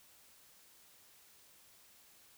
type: silence
effects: white hiss -63 dBFS RMS until 2.37 s